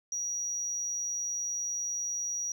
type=tone; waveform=sine; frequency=5770 Hz; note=F#8; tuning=44 cents flat; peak=-30 dBFS; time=0.12-2.52 s; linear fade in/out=2 ms; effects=tanh soft clip ceiling -26 dBFS + 12-bit